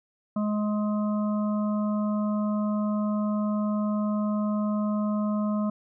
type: harmonic tone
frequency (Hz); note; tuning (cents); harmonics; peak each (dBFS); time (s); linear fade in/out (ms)
210; G#3; +19; 1 / 3 / 5 / 6; -24 / -34 / -38 / -40; 0.36-5.7; 5
effects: none